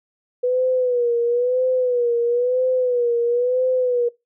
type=tone with vibrato; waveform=sine; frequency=491.5 Hz; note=B4; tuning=8 cents flat; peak=-16 dBFS; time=0.43-4.09 s; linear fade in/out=10 ms; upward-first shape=sine; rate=1 Hz; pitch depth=74 cents each way; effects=noise-tail reverb RT60 0.2 s tail -21 dB re dry